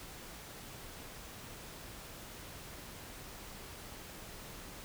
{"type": "silence", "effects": ["pink hiss -49 dBFS RMS until 4.84 s"]}